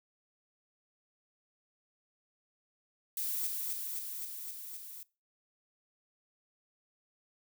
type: noise with echo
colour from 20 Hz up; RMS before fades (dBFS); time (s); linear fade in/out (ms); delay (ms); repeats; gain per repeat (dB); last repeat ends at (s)
violet; -35; 3.17-3.47; 2; 260; 6; -2; 5.03
effects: noise-tail reverb RT60 0.3 s tail -22 dB re dry